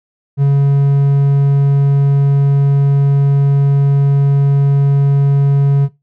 triangle tone with hard clipping, 140 Hz, C#3, 18 cents sharp, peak -8 dBFS, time 0.37-5.89 s, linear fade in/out 50 ms, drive 6 dB, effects noise-tail reverb RT60 0.2 s tail -18 dB re dry

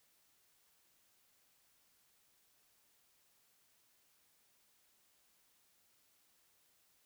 silence, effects white hiss -73 dBFS RMS until 7.05 s

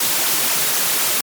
white noise with flanger, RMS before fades -18 dBFS, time 0-1.21 s, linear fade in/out 5 ms, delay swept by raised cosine 0.24 to 4.34 ms, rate 4 Hz, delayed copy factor -0.5, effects high-pass 150 Hz 12 dB/octave + MP3 96 kbps

